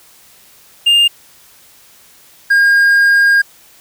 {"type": "tone pair in turn", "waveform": "triangle", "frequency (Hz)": [2810, 1619.2], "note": ["F7", "G#6"], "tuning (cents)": [10, -44], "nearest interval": "minor seventh", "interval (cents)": 954, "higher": "first", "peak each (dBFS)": -5, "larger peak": "neither", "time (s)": [[0.86, 1.08], [2.5, 3.42]], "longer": "second", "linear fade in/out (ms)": 10, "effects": ["white hiss -45 dBFS RMS until 3.8 s"]}